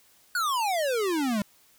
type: exponential sweep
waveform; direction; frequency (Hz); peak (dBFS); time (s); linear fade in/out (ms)
square; down; 1500 to 196; -25; 0.35-1.42; 2
effects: white hiss -60 dBFS RMS until 1.78 s